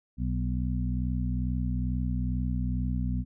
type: harmonic tone with a mistuned harmonic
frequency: 62.3 Hz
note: B1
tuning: 16 cents sharp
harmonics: 1 / 2 / 3 / 4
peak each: -29 / -32 / -34 / -35 dBFS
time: 0.17-3.25 s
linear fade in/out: 50 ms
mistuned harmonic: 4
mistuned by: -15 cents
effects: none